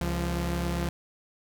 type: tone pair together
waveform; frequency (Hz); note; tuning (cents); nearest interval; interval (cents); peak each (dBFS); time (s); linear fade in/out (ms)
sawtooth; 67.85 / 173; C#2 / F3; -36 / -16; octave + major third; 1620; -26; 0.01-0.89; 0
effects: none